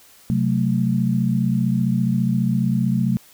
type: chord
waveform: sine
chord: F# diminished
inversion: second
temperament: equal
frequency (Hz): 130.81 / 185 / 220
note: C3 / F#3 / A3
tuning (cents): 0 / 0 / 0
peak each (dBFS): -21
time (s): 0.3-3.17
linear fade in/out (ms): 0
effects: white hiss -50 dBFS RMS until 3.33 s